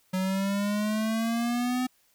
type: exponential sweep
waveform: square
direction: up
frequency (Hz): 185 to 255.3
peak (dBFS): -26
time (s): 0.13-1.87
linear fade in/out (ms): 10
effects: white hiss -66 dBFS RMS until 2.14 s